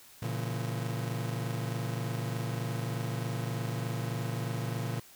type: chord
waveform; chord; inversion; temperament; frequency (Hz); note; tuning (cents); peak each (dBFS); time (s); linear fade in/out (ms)
40% pulse; A# diminished; none; just; 116.54 / 139.85 / 167.82; A#2 / C#3 / E3; 0 / +16 / +31; -33 / -37 / -39; 0.22-5; 5
effects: white hiss -55 dBFS RMS until 5.15 s